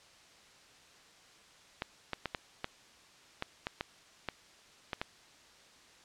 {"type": "clicks", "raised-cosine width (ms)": 0.3, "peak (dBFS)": -18, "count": 11, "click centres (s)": [1.821, 2.133, 2.257, 2.348, 2.644, 3.424, 3.669, 3.809, 4.287, 4.932, 5.015], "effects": ["white hiss -59 dBFS RMS until 6.04 s", "low-pass 6000 Hz 12 dB/octave"]}